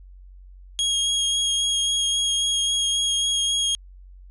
sawtooth tone with vibrato, 3276 Hz, G#7, 24 cents flat, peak -17 dBFS, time 0.79-3.75 s, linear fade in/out 0 ms, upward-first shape sine, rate 3.7 Hz, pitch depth 12 cents each way, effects added 46 Hz sine -42 dBFS peak until 4.3 s + resampled to 24000 Hz

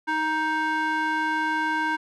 square tone with band-pass filter, 313.2 Hz, D#4, 11 cents sharp, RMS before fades -25 dBFS, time 0.07-1.97 s, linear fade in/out 20 ms, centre 1300 Hz, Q 3.5, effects none

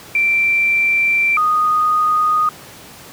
sine tone pair in turn, 2349 / 1238.6 Hz, D7 / D#6, 0 / -8 cents, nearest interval major seventh, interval 1108 cents, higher first, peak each -12 dBFS, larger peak neither, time 0.15-1.37 / 1.37-2.49 s, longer first, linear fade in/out 2 ms, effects pink hiss -38 dBFS RMS until 3.12 s + high-pass 100 Hz 12 dB/octave

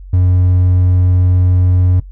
triangle tone, 90.7 Hz, F#2, 34 cents flat, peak -6 dBFS, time 0.13-2 s, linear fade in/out 5 ms, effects noise-tail reverb RT60 0.1 s tail -17 dB re dry + added 46 Hz sine -29 dBFS peak until 2.11 s

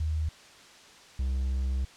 sine / triangle tone pair in turn, 78 / 65.49 Hz, D#2 / C2, +5 / +2 cents, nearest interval minor third, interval 303 cents, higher first, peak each -26 / -24 dBFS, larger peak second, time 0-0.29 / 1.19-1.85 s, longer second, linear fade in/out 5 ms, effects white hiss -52 dBFS RMS until 1.96 s + low-pass 6000 Hz 12 dB/octave

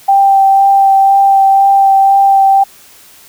sine tone with vibrato, 784 Hz, G5, in tune, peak -4 dBFS, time 0.08-2.64 s, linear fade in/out 10 ms, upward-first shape sine, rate 2 Hz, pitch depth 11 cents each way, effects white hiss -40 dBFS RMS until 3.28 s

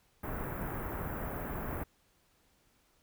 pink band-stop noise, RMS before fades -38 dBFS, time 0.23-1.84 s, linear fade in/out 10 ms, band 1700 to 15000 Hz, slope 24 dB/octave, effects pink hiss -70 dBFS RMS until 3.02 s

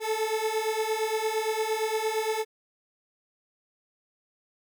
30% pulse beating tone pair, 433.2 / 441.9 Hz, A4 / A4, -27 / +7 cents, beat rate 8.7 Hz, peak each -27 / -26 dBFS, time 0-2.45 s, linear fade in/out 50 ms, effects none

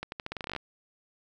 accelerating click train, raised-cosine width 0.3 ms, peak -19 dBFS, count 14, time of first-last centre 0.03-0.563 s, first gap 91 ms, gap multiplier 0.85, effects none

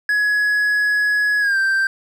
triangle tone with pitch glide, 1681 to 1568.4 Hz, G#6 to G6, +20 to 0 cents, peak -13 dBFS, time 0.09-1.87 s, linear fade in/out 2 ms, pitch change -120 cents, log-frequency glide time 1.4-1.57 s, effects none

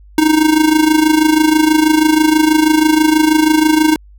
square tone with amplitude modulation, 311.1 Hz, D#4, in tune, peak -6 dBFS, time 0.18-3.96 s, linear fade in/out 2 ms, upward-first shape sine, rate 26.2 Hz, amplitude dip 70%, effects added 50 Hz sine -38 dBFS peak until 4.18 s

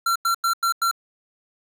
square tone bursts, 1363 Hz, F6, 43 cents flat, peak -19 dBFS, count 5, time 0.06-0.913 s, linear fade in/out 5 ms, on 97 ms, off 92 ms, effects none

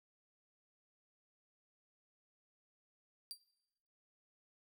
sawtooth tone with exponential decay, 4719 Hz, D8, 7 cents sharp, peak -37 dBFS, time 3.31-3.41 s, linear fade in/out 0 ms, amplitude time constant 20 ms, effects noise-tail reverb RT60 1.0 s tail -22 dB re dry

